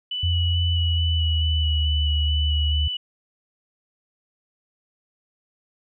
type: tone with vibrato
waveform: sine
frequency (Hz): 2960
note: F#7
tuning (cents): 0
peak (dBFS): -25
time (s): 0.11-2.97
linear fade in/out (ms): 5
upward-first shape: square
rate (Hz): 2.3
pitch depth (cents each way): 12
type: tone with pitch glide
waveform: sine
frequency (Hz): 85.9 to 74.78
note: F2 to D2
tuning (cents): -28 to +32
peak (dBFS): -19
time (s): 0.23-2.88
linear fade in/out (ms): 5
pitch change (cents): -240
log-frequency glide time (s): 0.62-1.98
effects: none